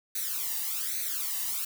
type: noise with flanger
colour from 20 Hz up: blue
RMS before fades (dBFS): -32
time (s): 0.15-1.65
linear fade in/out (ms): 5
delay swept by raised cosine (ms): 0.48 to 1.06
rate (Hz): 1.2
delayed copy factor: +0.95
effects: none